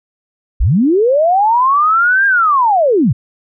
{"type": "linear two-way sweep", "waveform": "sine", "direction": "up then down", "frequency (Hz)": [34.65, 1625, 94.3], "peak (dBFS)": -8, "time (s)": [0.6, 3.13], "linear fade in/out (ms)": 10, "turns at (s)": 2.26, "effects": []}